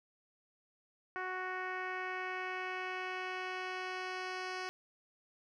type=tone with low-pass filter sweep; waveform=10% pulse; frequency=370 Hz; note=F#4; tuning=in tune; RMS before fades=-40 dBFS; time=1.16-4.69 s; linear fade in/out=0 ms; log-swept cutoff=1700 to 4500 Hz; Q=1.7; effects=none